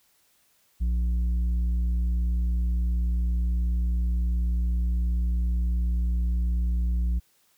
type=tone with tanh clipping; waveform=triangle; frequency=59.3 Hz; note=A#1; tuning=30 cents sharp; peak=-23 dBFS; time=0.8-7.2 s; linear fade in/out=20 ms; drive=10 dB; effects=white hiss -65 dBFS RMS until 7.57 s